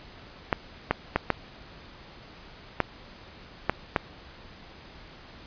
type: clicks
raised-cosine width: 0.5 ms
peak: -6 dBFS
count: 7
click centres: 0.528 / 0.91 / 1.16 / 1.303 / 2.803 / 3.696 / 3.962 s
effects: pink hiss -48 dBFS RMS until 5.46 s + resampled to 11025 Hz